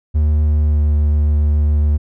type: tone with pitch glide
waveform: triangle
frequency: 75.7 to 74.4 Hz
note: D#2 to D2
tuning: -47 to +23 cents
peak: -9 dBFS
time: 0.14-1.98 s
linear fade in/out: 20 ms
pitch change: -30 cents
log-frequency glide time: 0.41-0.86 s
effects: none